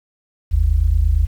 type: tone pair together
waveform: sine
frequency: 49 / 77.78 Hz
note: G1 / D#2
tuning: 0 / 0 cents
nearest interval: minor sixth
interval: 800 cents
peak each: -15 dBFS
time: 0.51-1.27 s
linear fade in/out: 20 ms
effects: 8-bit

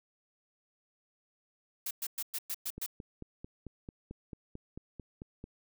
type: noise bursts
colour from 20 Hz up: blue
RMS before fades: -36 dBFS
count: 7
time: 1.86-2.863 s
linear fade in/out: 5 ms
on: 49 ms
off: 110 ms
type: click train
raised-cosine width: 3 ms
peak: -30 dBFS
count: 13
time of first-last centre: 2.78-5.441 s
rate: 4.51 Hz
effects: none

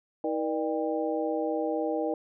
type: harmonic tone with a mistuned harmonic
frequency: 159.2 Hz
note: D#3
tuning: 40 cents sharp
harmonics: 2 / 3 / 4 / 5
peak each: -31 / -31 / -32 / -35 dBFS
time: 0.24-2.14 s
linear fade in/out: 2 ms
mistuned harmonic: 4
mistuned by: -100 cents
effects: none

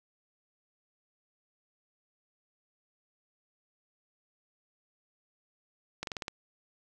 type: slowing click train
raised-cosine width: 0.2 ms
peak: -18 dBFS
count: 6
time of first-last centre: 6.03-6.281 s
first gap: 42 ms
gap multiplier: 1.09
effects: none

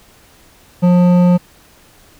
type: tone with hard clipping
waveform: sine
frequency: 177.9 Hz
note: F3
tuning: 32 cents sharp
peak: -9 dBFS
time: 0.82-1.38 s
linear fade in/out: 20 ms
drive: 10 dB
effects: pink hiss -47 dBFS RMS until 2.19 s

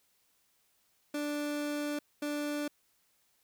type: tone bursts at uneven times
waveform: 30% pulse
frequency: 293.7 Hz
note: D4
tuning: in tune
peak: -30 dBFS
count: 2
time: 1.14-1.99 / 2.22-2.68 s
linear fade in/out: 5 ms
effects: white hiss -72 dBFS RMS until 3.43 s

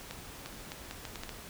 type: accelerating click train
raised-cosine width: 0.2 ms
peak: -22 dBFS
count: 8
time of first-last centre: 0.11-1.293 s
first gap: 350 ms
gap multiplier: 0.74
effects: pink hiss -47 dBFS RMS until 1.49 s

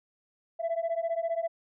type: beating tone pair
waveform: sine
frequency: 659.3 / 674.3 Hz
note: E5 / E5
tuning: 0 / +39 cents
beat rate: 15 Hz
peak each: -29 dBFS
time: 0.59-1.48 s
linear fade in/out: 20 ms
effects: tanh soft clip ceiling -24 dBFS

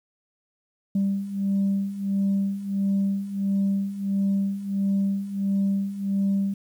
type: beating tone pair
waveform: sine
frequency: 196 / 197.5 Hz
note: G3 / G3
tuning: 0 / +13 cents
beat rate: 1.5 Hz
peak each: -26 / -22 dBFS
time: 0.95-6.54 s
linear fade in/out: 5 ms
effects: tanh soft clip ceiling -17 dBFS + 9-bit

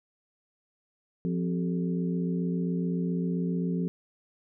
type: harmonic tone with a mistuned harmonic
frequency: 87.31 Hz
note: F2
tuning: in tune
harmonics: 2 / 3 / 4 / 5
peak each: -27 / -34 / -38 / -39 dBFS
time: 1.25-3.88 s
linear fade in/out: 0 ms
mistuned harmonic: 4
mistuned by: +150 cents
effects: none

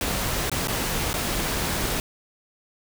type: noise with dropouts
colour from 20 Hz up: pink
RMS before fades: -26 dBFS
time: 0.01-2 s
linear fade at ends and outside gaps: 1 ms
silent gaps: 0.497-0.516 / 0.673-0.682 / 1.131-1.14 s
effects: none

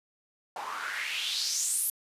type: noise with band-pass filter sweep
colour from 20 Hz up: white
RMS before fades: -32 dBFS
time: 0.56-1.9 s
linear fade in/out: 2 ms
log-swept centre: 810 to 12000 Hz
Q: 3.9
effects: resampled to 32000 Hz

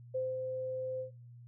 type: tone with ADSR envelope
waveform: sine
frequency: 517 Hz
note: C5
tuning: 21 cents flat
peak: -31 dBFS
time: 0.14-1.11 s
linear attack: 12 ms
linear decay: 210 ms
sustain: -4 dB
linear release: 110 ms
effects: noise-tail reverb RT60 0.3 s tail -20 dB re dry + added 120 Hz sine -50 dBFS peak until 1.47 s

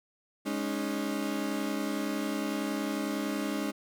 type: chord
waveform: 35% pulse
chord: Ab suspended fourth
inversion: none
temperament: equal with one note detuned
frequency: 207.7 / 277.2 / 308.1 Hz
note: Ab3 / Db4 / Eb4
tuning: 0 / 0 / -17 cents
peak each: -33 dBFS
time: 0.45-3.72 s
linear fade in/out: 20 ms
effects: none

